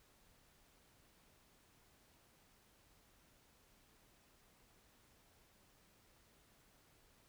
silence, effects pink hiss -70 dBFS RMS until 7.28 s

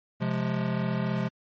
square chord, F minor, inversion second, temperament just, 130.96 / 174.61 / 209.5 Hz, C3 / F3 / Ab3, +2 / 0 / +15 cents, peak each -31 dBFS, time 0.2-1.29 s, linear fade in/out 20 ms, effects low-pass 3000 Hz 12 dB/octave + MP3 32 kbps

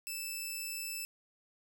10% pulse tone, 2637 Hz, E7, in tune, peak -29 dBFS, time 0.07-1.05 s, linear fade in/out 0 ms, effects none

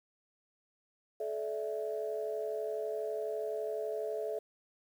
sine chord, A suspended fourth, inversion none, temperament equal with one note detuned, 432.2 / 587.3 / 659.3 Hz, A4 / D5 / E5, -31 / 0 / 0 cents, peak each -36 / -40 / -38 dBFS, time 1.2-4.39 s, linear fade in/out 5 ms, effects tanh soft clip ceiling -24 dBFS + 10-bit

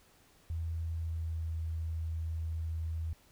sine tone with pitch glide, 82.2 to 81.07 Hz, E2 to E2, -4 to -28 cents, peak -33 dBFS, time 0.5-3.13 s, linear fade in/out 0 ms, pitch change -24 cents, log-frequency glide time 0.92-1.47 s, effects pink hiss -64 dBFS RMS until 3.31 s

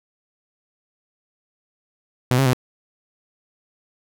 sawtooth tone with pitch steps, 125.5 / 135.2 / 126.8 Hz, B2 / C#3 / B2, +28 / -43 / +46 cents, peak -11 dBFS, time 2.31-2.532 s, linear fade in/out 0 ms, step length 74 ms, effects none

